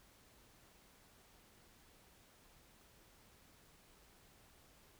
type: silence
effects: pink hiss -66 dBFS RMS until 4.99 s